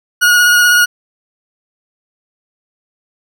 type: tone with vibrato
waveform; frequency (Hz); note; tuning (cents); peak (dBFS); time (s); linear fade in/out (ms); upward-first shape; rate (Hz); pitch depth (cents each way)
40% pulse; 1446; F#6; -40; -6; 0.21-0.86; 20; triangle; 16; 20
effects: none